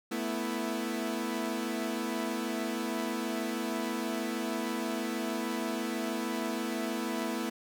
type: chord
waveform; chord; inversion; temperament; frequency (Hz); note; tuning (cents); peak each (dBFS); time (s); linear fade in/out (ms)
sawtooth; A suspended second; none; equal with one note detuned; 220.6 / 246.9 / 329.6; A3 / B3 / E4; +5 / 0 / 0; -32; 0.11-7.5; 10
effects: none